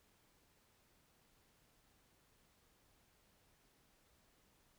silence, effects pink hiss -73 dBFS RMS until 4.78 s

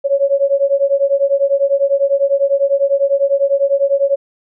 sine beating tone pair, 551 / 561 Hz, C#5 / C#5, -11 / +21 cents, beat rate 10 Hz, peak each -14 dBFS, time 0.04-4.16 s, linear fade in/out 20 ms, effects none

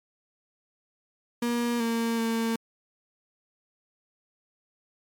35% pulse tone with pitch steps, 238 / 230.1 / 227.4 Hz, A#3 / A#3 / A#3, +36 / -22 / -43 cents, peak -23 dBFS, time 1.42-2.56 s, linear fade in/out 5 ms, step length 380 ms, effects MP3 96 kbps

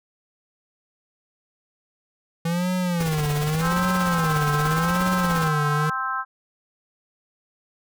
square tone with vibrato, 164.3 Hz, E3, 5 cents flat, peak -22 dBFS, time 2.45-5.9 s, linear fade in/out 5 ms, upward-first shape sine, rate 0.85 Hz, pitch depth 190 cents each way
pink noise with tremolo, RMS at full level -30 dBFS, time 3-5.48 s, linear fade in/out 2 ms, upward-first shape sine, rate 17 Hz, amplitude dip 70%
harmonic tone, 261.6 Hz, C4, in tune, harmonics 3 / 4 / 5 / 6, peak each -35 / -28 / -27 / -30 dBFS, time 3.6-6.25 s, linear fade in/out 50 ms
effects none

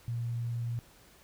sine tone, 118.2 Hz, A#2, 24 cents sharp, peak -31 dBFS, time 0.08-0.79 s, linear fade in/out 0 ms, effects pink hiss -59 dBFS RMS until 1.23 s

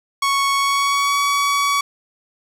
sawtooth tone with pitch glide, 1108.7 to 1131.3 Hz, C#6 to C#6, 0 to +35 cents, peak -12 dBFS, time 0.22-1.81 s, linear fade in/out 5 ms, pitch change +35 cents, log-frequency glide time 0.54-1.19 s, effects low-pass 10000 Hz 12 dB/octave + 7-bit

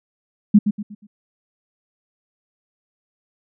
sine tone with echo, 207.7 Hz, G#3, in tune, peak -6 dBFS, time 0.54-0.59 s, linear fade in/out 10 ms, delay 120 ms, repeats 4, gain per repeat -9 dB, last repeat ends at 1.07 s, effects none

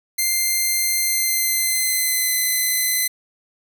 5% pulse tone with pitch glide, 2093 to 2032 Hz, C7 to B6, 0 to +49 cents, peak -8 dBFS, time 0.18-3.08 s, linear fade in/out 10 ms, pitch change -51 cents, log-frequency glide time 1.01-2.34 s, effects none

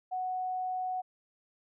sine tone, 740 Hz, F#5, in tune, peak -31 dBFS, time 0.11-1.02 s, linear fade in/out 20 ms, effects none

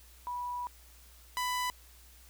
sine / sawtooth tone pair in turn, 979 / 995.5 Hz, B5 / B5, -15 / +14 cents, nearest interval unison, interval 29 cents, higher second, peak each -34 / -27 dBFS, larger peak second, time 0.27-0.67 / 1.37-1.7 s, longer first, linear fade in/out 0 ms, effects added 60 Hz sine -56 dBFS peak until 2.29 s + white hiss -59 dBFS RMS until 2.29 s

